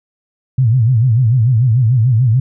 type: tone with vibrato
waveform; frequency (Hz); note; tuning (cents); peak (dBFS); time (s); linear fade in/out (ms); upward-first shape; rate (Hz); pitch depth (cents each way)
sine; 119.7; A#2; +46; -8; 0.58-2.4; 5; sine; 6.8; 180
effects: none